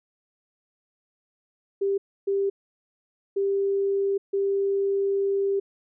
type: tone bursts at uneven times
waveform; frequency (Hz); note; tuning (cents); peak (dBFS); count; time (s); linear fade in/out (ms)
sine; 395.1; G4; +14; -21; 4; 1.81-1.98 / 2.27-2.5 / 3.36-4.18 / 4.33-5.6; 10
effects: none